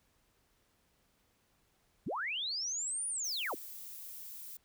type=linear two-way sweep; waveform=sine; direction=up then down; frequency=87.31 to 9700 to 170.1 Hz; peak=-34 dBFS; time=2.06-3.55 s; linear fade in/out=10 ms; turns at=3.08 s
type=noise; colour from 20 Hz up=violet; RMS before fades=-47 dBFS; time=3.24-4.57 s; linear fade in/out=5 ms
effects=pink hiss -73 dBFS RMS until 4.64 s